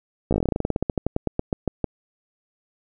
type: slowing click train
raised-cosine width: 2 ms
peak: -8 dBFS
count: 25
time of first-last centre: 0.31-1.843 s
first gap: 15 ms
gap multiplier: 1.11
effects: none